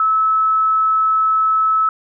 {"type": "tone", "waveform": "sine", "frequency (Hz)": 1300, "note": "E6", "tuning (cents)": -24, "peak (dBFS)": -12, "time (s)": [0, 1.89], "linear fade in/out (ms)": 2, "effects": []}